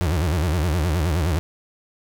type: tone with vibrato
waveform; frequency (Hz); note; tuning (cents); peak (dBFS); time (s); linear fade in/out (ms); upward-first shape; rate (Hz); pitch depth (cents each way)
35% pulse; 82.1; E2; -6; -17; 0.01-1.39; 0; sine; 9.6; 200
effects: none